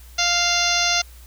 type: harmonic tone with a mistuned harmonic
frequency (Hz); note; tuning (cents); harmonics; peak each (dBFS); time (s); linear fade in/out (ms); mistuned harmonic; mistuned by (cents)
698.5; F5; 0; 1 / 2 / 3 / 4 / 5 / 6 / 7 / 8 / 9; -26 / -26 / -26 / -26 / -26 / -26 / -26 / -26 / -26; 0.18-1.02; 10; 4; -16
effects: added 60 Hz sine -41 dBFS peak until 1.26 s + white hiss -50 dBFS RMS until 1.26 s